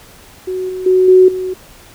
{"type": "tone with level steps", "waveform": "sine", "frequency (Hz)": 371, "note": "F#4", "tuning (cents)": 5, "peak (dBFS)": [-17, -20, -7, -3, -17], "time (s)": [0.47, 1.54], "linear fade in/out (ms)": 10, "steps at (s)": [0.69, 0.86, 1.08, 1.28], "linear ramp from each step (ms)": 5, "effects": ["pink hiss -41 dBFS RMS until 1.94 s"]}